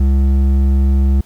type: tone with hard clipping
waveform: sine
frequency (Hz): 67.6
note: C#2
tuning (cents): -43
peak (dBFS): -11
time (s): 0-1.21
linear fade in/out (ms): 5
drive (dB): 8
effects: pink hiss -49 dBFS RMS until 1.25 s